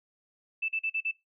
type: tone bursts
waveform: sine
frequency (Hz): 2641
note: E7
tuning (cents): +3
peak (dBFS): -27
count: 5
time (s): 0.62-1.114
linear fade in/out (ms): 10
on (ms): 66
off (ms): 41
effects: noise-tail reverb RT60 0.2 s tail -21 dB re dry